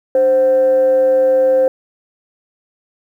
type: tone with frequency modulation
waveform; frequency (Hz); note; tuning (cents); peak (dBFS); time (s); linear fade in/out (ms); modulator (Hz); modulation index
sine; 523.3; C5; 0; -8; 0.15-1.68; 2; 229; 0.22
effects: tanh soft clip ceiling -5 dBFS + 8-bit